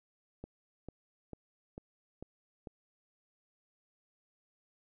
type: click train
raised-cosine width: 2 ms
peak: -30 dBFS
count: 6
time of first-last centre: 0.44-2.672 s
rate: 2.24 Hz
effects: none